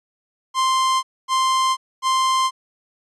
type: tone bursts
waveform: 45% pulse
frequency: 1046.5 Hz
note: C6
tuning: in tune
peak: -16 dBFS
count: 3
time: 0.54-2.51 s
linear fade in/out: 50 ms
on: 490 ms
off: 250 ms
effects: resampled to 22050 Hz